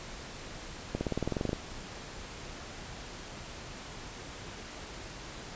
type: accelerating click train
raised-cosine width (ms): 2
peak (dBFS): -17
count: 13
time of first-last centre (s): 0.95-1.531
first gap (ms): 60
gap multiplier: 0.96
effects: pink hiss -44 dBFS RMS until 5.55 s + resampled to 16000 Hz